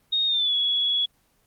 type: tone with pitch glide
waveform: sine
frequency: 3717 to 3369 Hz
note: A#7 to G#7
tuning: -6 to +24 cents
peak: -20 dBFS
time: 0.12-1.06 s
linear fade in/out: 10 ms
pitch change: -170 cents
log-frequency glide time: 0.27-0.54 s
effects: pink hiss -65 dBFS RMS until 1.46 s + Opus 24 kbps